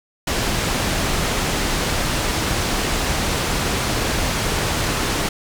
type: low-pass noise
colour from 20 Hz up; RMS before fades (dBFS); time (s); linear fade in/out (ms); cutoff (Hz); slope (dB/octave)
pink; -21; 0.27-5.29; 5; 8700; 12
effects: none